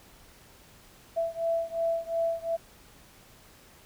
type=beating tone pair; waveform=sine; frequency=664 / 666.8 Hz; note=E5 / E5; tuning=+12 / +20 cents; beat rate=2.8 Hz; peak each=-29 / -30 dBFS; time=1.16-2.57 s; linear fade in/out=20 ms; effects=pink hiss -55 dBFS RMS until 3.85 s